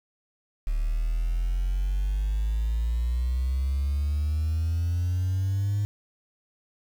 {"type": "exponential sweep", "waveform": "sine", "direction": "up", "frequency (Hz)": [36.71, 103.83], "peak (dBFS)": -21, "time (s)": [0.67, 5.85], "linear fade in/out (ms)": 0, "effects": ["tanh soft clip ceiling -21 dBFS", "8-bit"]}